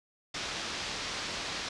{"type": "low-pass noise", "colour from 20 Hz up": "white", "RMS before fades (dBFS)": -37, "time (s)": [0.34, 1.69], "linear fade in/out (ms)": 5, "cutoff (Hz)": 5400, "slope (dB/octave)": 24, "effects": ["resampled to 24000 Hz"]}